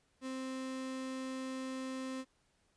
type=tone; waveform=35% pulse; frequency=261.6 Hz; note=C4; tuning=in tune; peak=-37 dBFS; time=0.21-2.25 s; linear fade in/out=50 ms; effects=pink hiss -74 dBFS RMS until 2.76 s + resampled to 22050 Hz